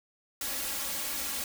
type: noise with comb filter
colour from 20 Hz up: white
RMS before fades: -34 dBFS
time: 0.41-1.44 s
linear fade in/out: 2 ms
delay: 3.6 ms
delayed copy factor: +0.9
effects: none